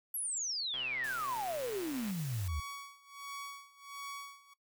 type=exponential sweep; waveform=sine; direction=down; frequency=11840 to 69.3 Hz; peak=-34 dBFS; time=0.14-2.6 s; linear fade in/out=5 ms
type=click train; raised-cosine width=0.3 ms; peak=-32 dBFS; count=176; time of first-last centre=0.74-2.107 s; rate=128 Hz
type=noise; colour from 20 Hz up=white; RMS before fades=-48 dBFS; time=1.04-2.48 s; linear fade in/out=0 ms
type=tone with tremolo; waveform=sawtooth; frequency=1124 Hz; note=C#6; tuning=24 cents sharp; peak=-37 dBFS; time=2.48-4.54 s; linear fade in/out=10 ms; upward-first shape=sine; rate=1.4 Hz; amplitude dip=90%
effects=noise-tail reverb RT60 0.1 s tail -17 dB re dry